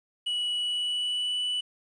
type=tone with pitch glide; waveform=triangle; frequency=2936 to 2970 Hz; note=F#7 to F#7; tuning=-14 to +6 cents; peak=-25 dBFS; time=0.26-1.61 s; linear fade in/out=10 ms; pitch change=+20 cents; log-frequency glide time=0.55-1.41 s; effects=resampled to 22050 Hz + 10-bit